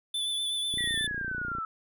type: tone with vibrato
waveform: square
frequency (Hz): 3492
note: A7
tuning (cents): -14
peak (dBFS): -29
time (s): 0.14-1.07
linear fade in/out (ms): 5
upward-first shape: sine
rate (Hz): 8.1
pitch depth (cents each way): 23
type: click train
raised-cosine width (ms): 3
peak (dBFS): -28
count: 26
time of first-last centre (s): 0.74-1.585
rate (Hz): 29.6
type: exponential sweep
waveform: sine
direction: down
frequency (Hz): 1964 to 1300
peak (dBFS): -31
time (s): 0.78-1.65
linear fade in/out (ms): 2
effects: none